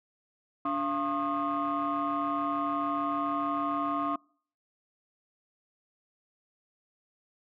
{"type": "tone cluster", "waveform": "sine", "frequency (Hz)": [289.2, 687, 1078, 1230], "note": ["D4", "F5", "C#6", "D#6"], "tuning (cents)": [-27, -29, -49, -20], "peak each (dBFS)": [-31, -34, -31, -32], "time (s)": [0.65, 4.16], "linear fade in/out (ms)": 5, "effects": ["noise-tail reverb RT60 0.5 s tail -25 dB re dry", "tanh soft clip ceiling -22 dBFS"]}